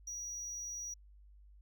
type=tone; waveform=triangle; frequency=5790 Hz; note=F#8; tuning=38 cents flat; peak=-39 dBFS; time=0.07-0.94 s; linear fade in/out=5 ms; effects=added 50 Hz sine -56 dBFS peak until 1.61 s